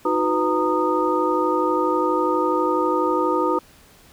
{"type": "tone cluster", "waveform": "sine", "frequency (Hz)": [313.5, 365.7, 497.7, 924, 1235], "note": ["D#4", "F#4", "B4", "A#5", "D#6"], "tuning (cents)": [13, -20, 13, -16, -13], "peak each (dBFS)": -24, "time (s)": [0.05, 3.59], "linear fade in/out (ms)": 5, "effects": ["pink hiss -51 dBFS RMS until 4.12 s"]}